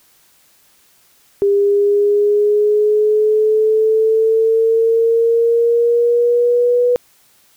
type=exponential sweep; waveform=sine; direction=up; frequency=400.4 to 490.8 Hz; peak=-10 dBFS; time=1.42-6.96 s; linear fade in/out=0 ms; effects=white hiss -53 dBFS RMS until 7.56 s